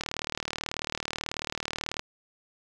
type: click train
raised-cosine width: 0.2 ms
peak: -13 dBFS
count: 77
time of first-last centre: 0.01-1.994 s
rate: 38.3 Hz
effects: none